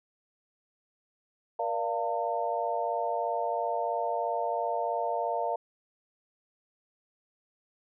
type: tone cluster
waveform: sine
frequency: 474 / 589 / 692 / 905 Hz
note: A#4 / D5 / F5 / A5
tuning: +29 / +5 / -16 / +48 cents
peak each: -35 / -34 / -31 / -33 dBFS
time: 1.59-5.56 s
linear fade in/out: 5 ms
effects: none